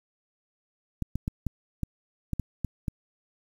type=clicks; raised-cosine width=5 ms; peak=-16 dBFS; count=9; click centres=1.023 / 1.156 / 1.279 / 1.467 / 1.833 / 2.333 / 2.397 / 2.647 / 2.882 s; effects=8-bit